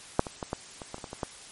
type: clicks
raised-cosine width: 1 ms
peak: -6 / -21 / -18 / -15 / -24 / -21 / -30 / -23 / -23 / -15 dBFS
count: 10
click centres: 0.194 / 0.268 / 0.428 / 0.531 / 0.818 / 0.944 / 0.982 / 1.042 / 1.131 / 1.232 s
effects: white hiss -47 dBFS RMS until 1.51 s + MP3 48 kbps

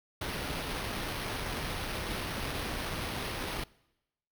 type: noise with sample-and-hold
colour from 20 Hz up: pink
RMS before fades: -36 dBFS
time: 0.21-3.64 s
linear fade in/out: 5 ms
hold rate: 7350 Hz
effects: noise-tail reverb RT60 0.9 s tail -23 dB re dry

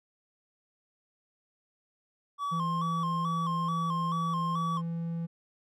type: tone with vibrato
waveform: triangle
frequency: 1100 Hz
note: C#6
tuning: 14 cents flat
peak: -28 dBFS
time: 2.38-4.82 s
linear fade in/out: 50 ms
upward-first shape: square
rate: 2.3 Hz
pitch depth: 64 cents each way
type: tone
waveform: triangle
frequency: 167.3 Hz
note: E3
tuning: 26 cents sharp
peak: -29 dBFS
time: 2.51-5.27 s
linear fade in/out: 20 ms
effects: none

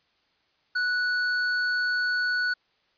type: tone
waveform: square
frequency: 1477 Hz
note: F#6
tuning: 3 cents flat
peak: -24 dBFS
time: 0.75-2.54 s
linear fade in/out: 10 ms
effects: white hiss -68 dBFS RMS until 2.97 s + resampled to 11025 Hz

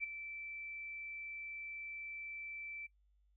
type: tone with ADSR envelope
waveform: sine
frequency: 2328 Hz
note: D7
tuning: 16 cents flat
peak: -34 dBFS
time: 0-2.87 s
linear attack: 38 ms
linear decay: 9 ms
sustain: -10 dB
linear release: 14 ms
effects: noise-tail reverb RT60 0.1 s tail -21 dB re dry + added 50 Hz sine -69 dBFS peak until 3.36 s

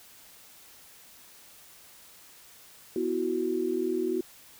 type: chord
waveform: sine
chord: B suspended fourth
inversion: none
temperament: equal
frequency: 246.9 / 329.6 / 370 Hz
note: B3 / E4 / F#4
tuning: 0 / 0 / 0 cents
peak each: -34 / -31 / -28 dBFS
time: 2.96-4.21 s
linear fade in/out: 2 ms
effects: white hiss -53 dBFS RMS until 4.59 s

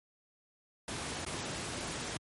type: noise with dropouts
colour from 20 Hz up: pink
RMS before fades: -38 dBFS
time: 0.88-2.17 s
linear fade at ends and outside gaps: 2 ms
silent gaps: 1.25-1.263 s
effects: high-pass 80 Hz 12 dB/octave + MP3 48 kbps

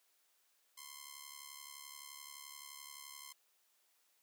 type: ring-modulated tone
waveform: 5% pulse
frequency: 1046.5 Hz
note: C6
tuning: in tune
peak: -35 dBFS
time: 0.77-3.33 s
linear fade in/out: 10 ms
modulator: 35.8 Hz
effects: white hiss -75 dBFS RMS until 4.22 s + high-pass 400 Hz 12 dB/octave

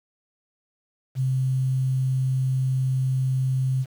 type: tone with quantisation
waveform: sine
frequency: 130.81 Hz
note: C3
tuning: in tune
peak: -20 dBFS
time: 1.15-3.86 s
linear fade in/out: 50 ms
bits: 8
effects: none

